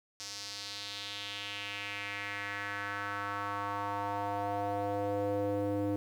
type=tone with band-pass filter sweep; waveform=square; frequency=101.3 Hz; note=G#2; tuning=43 cents flat; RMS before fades=-36 dBFS; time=0.2-5.96 s; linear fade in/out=0 ms; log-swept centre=5500 to 380 Hz; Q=2.7; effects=10-bit